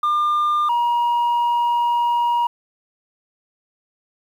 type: tone pair in turn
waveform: sine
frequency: 1200 / 952.4 Hz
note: D6 / A#5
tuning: +37 / +37 cents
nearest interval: major third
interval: 400 cents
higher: first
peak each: -13 / -13 dBFS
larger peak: neither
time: 0.03-0.69 / 0.69-2.47 s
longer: second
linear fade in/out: 5 ms
effects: tanh soft clip ceiling -15 dBFS + 8-bit